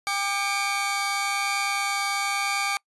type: tone cluster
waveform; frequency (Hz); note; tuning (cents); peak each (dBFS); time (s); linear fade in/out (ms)
sawtooth; 799 / 1198 / 2267; G5 / D6 / C#7; +33 / +34 / +38; -25; 0.07-2.77; 0
effects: noise-tail reverb RT60 0.1 s tail -26 dB re dry + resampled to 24000 Hz